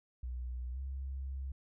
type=tone with pitch glide; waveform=sine; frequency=61.74 to 66.94 Hz; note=B1 to C2; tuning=0 to +40 cents; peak=-37 dBFS; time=0.23-1.52 s; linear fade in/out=5 ms; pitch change=+140 cents; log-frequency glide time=0.72-0.79 s; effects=none